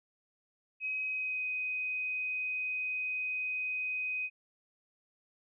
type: tone with pitch glide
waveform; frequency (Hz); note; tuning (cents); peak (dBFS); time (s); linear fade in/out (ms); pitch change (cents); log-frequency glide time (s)
sine; 2534 to 2508; D#7 to D#7; +31 to +13; -32; 0.8-4.3; 50; -18; 1.05-1.45
effects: none